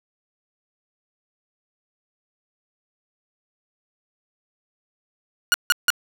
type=tone bursts; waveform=sawtooth; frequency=1442 Hz; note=F#6; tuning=45 cents flat; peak=-10 dBFS; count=3; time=5.52-5.903 s; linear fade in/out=0 ms; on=21 ms; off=160 ms; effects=none